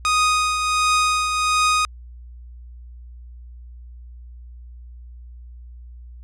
sawtooth tone with tremolo, 1244.5 Hz, D#6, in tune, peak -11 dBFS, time 0.05-1.85 s, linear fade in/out 0 ms, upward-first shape triangle, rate 1.4 Hz, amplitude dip 50%, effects added 60 Hz sine -37 dBFS peak until 6.23 s + resampled to 22050 Hz

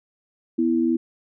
sine tone pair together, 247 / 329.6 Hz, B3 / E4, 0 / 0 cents, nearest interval perfect fourth, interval 500 cents, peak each -21 / -20 dBFS, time 0.58-0.97 s, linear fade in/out 10 ms, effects none

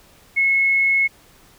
sine tone, 2182 Hz, C#7, 28 cents flat, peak -14 dBFS, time 0.36-1.08 s, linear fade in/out 20 ms, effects pink hiss -51 dBFS RMS until 1.58 s

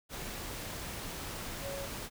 sine tone in noise, 554.4 Hz, C#5, in tune, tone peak -39 dBFS, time 1.61-1.88 s, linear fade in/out 50 ms, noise pink, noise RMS -41 dBFS, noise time 0.09-2.1 s, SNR -1 dB, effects none

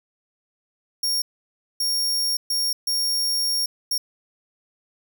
sawtooth tone bursts at uneven times, 5550 Hz, F8, 12 cents flat, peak -18 dBFS, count 5, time 1.03-1.22 / 1.8-2.37 / 2.5-2.73 / 2.87-3.66 / 3.91-3.98 s, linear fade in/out 5 ms, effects 10-bit

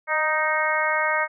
harmonic tone with a mistuned harmonic, 311.1 Hz, D#4, in tune, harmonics 2 / 3 / 4 / 5 / 6 / 7, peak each -27 / -27 / -27 / -27 / -27 / -27 dBFS, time 0.07-1.28 s, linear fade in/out 50 ms, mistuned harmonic 2, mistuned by -21 cents, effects none

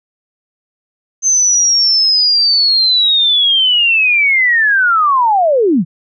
sine linear sweep, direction down, 6272 to 142.6 Hz, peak -8 dBFS, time 1.22-5.85 s, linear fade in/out 50 ms, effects none

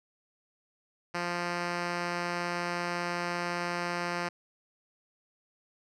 5% pulse tone with low-pass filter, 174.5 Hz, F3, 1 cent flat, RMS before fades -33 dBFS, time 1.14-4.29 s, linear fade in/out 10 ms, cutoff 5200 Hz, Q 0.82, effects none

